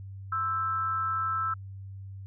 sine tone with amplitude modulation, 1318.5 Hz, E6, in tune, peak -24 dBFS, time 0.32-1.54 s, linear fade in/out 5 ms, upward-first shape sine, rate 268 Hz, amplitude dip 55%, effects added 97 Hz sine -39 dBFS peak until 2.26 s

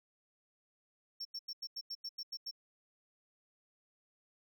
triangle tone bursts, 5450 Hz, F8, 43 cents flat, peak -38 dBFS, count 10, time 1.2-2.512 s, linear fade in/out 10 ms, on 52 ms, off 88 ms, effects none

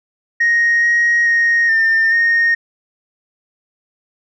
sine tone with pitch steps, 1870 / 1883 / 1865 / 1804 / 1851 Hz, A#6 / A#6 / A#6 / A6 / A#6, +5 / +17 / 0 / +43 / -13 cents, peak -9 dBFS, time 0.4-2.55 s, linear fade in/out 10 ms, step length 430 ms, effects tanh soft clip ceiling -8 dBFS

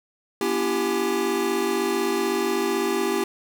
square tone cluster, 243.2 / 290.8 / 336.9 / 392.9 / 827 Hz, B3 / D4 / E4 / G4 / G#5, -26 / -17 / +38 / +4 / -8 cents, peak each -31 / -34 / -28 / -25 / -34 dBFS, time 0.41-3.24 s, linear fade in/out 2 ms, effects none

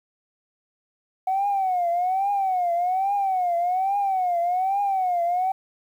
sine tone with vibrato, 745 Hz, F#5, 12 cents sharp, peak -19 dBFS, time 1.27-5.52 s, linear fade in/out 5 ms, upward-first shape triangle, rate 1.2 Hz, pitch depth 160 cents each way, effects tanh soft clip ceiling -16 dBFS + 9-bit

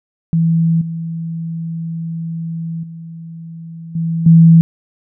sine tone with level steps, 164.81 Hz, E3, in tune, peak -10 / -20 / -28 / -15 / -3 dBFS, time 0.33-4.61 s, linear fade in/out 0 ms, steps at 0.81 / 2.83 / 3.95 / 4.26 s, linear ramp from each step 5 ms, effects none

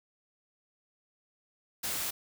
white noise, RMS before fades -34 dBFS, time 1.83-2.11 s, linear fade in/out 10 ms, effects none

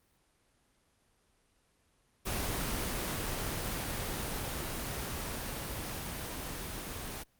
pink noise with level ramp, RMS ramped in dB -34 to -40 dBFS, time 2.25-7.24 s, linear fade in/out 20 ms, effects pink hiss -71 dBFS RMS until 7.39 s + Opus 24 kbps

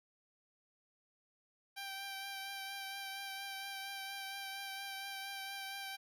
10% pulse tone with vibrato, 784 Hz, G5, in tune, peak -34 dBFS, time 1.76-5.97 s, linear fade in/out 20 ms, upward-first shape triangle, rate 4.3 Hz, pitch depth 22 cents each way, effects none

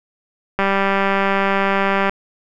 click train, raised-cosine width 0.5 ms, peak -3 dBFS, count 296, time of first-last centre 0.59-2.095 s, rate 196 Hz, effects none

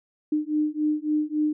sine beating tone pair, 301.5 / 305.1 Hz, D4 / D#4, +46 / -34 cents, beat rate 3.6 Hz, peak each -25 / -25 dBFS, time 0.32-1.53 s, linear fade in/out 5 ms, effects none

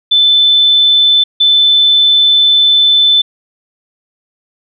sine tone bursts at uneven times, 3520 Hz, A7, in tune, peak -5 dBFS, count 2, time 0.11-1.24 / 1.4-3.22 s, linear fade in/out 10 ms, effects none

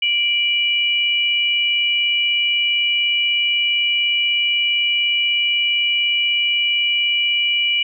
sine tone pair together, 2349 / 2934 Hz, D7 / F#7, 0 / -15 cents, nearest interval major third, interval 385 cents, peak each -19 / -17 dBFS, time 0.02-7.83 s, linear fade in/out 5 ms, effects none

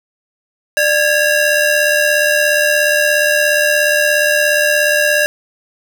30% pulse ring-modulated tone, 1117 Hz, C#6, 13 cents sharp, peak -5 dBFS, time 0.77-5.26 s, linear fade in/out 0 ms, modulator 520 Hz, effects none

